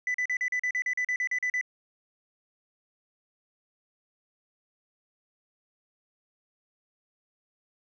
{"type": "tone bursts", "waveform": "sine", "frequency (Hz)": 1994, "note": "B6", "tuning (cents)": 16, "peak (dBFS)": -23, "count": 14, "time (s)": [0.07, 1.612], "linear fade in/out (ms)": 2, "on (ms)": 73, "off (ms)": 40, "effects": ["tanh soft clip ceiling -24 dBFS"]}